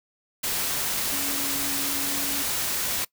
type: tone in noise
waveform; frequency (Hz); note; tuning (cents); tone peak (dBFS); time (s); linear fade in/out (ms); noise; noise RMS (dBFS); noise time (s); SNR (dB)
sine; 279; C#4; +11; -35; 1.12-2.43; 10; white; -27; 0.43-3.05; -11
effects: noise-tail reverb RT60 0.1 s tail -22 dB re dry